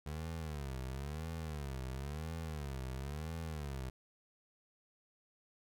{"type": "tone with vibrato", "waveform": "25% pulse", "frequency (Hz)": 72.6, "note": "D2", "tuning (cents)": -19, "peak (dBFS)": -36, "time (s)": [0.06, 3.9], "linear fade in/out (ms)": 5, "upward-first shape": "sine", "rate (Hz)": 0.98, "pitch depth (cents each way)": 210, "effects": []}